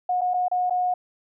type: tone with dropouts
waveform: sine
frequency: 725 Hz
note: F#5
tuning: 35 cents flat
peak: -20 dBFS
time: 0.09-0.94 s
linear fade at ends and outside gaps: 5 ms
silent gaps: 0.21-0.215 / 0.337-0.341 / 0.483-0.514 / 0.698-0.706 s
effects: none